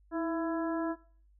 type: harmonic tone with a mistuned harmonic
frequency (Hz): 333.7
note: E4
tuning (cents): +21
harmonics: 1 / 2 / 3 / 4 / 5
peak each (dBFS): -31 / -37 / -41 / -43 / -45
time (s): 0.11-0.96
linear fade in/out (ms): 50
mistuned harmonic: 1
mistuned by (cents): -47
effects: noise-tail reverb RT60 0.5 s tail -21 dB re dry + added 50 Hz sine -60 dBFS peak until 1.39 s